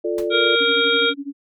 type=chord; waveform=sine; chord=D minor; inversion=first; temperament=equal; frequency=349.2 / 440 / 587.3 Hz; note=F4 / A4 / D5; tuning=0 / 0 / 0 cents; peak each=-23 / -24 / -26 dBFS; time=0.04-0.56 s; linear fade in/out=10 ms
type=noise with exponential decay; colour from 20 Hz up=pink; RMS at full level=-31 dBFS; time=0.18-0.3 s; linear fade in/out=2 ms; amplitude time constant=25 ms
type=harmonic tone; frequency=466.2 Hz; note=A#4; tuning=in tune; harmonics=1 / 3 / 5 / 7 / 8; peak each=-20 / -20 / -24 / -21 / -23 dBFS; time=0.3-1.14 s; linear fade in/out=50 ms
type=tone with tremolo; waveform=sine; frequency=281.4 Hz; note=C#4; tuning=26 cents sharp; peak=-24 dBFS; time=0.6-1.33 s; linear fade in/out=10 ms; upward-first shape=sine; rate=12 Hz; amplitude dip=95%
effects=none